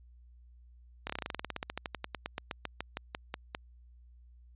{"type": "slowing click train", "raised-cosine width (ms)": 0.3, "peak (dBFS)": -19, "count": 29, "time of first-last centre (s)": [1.07, 3.549], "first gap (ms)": 26, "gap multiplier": 1.08, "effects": ["added 60 Hz sine -54 dBFS peak until 4.55 s", "resampled to 8000 Hz"]}